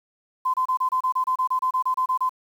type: tone bursts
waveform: sine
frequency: 1027 Hz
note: C6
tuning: 33 cents flat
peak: -19 dBFS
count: 16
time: 0.45-2.294 s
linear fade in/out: 10 ms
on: 89 ms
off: 28 ms
effects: 8-bit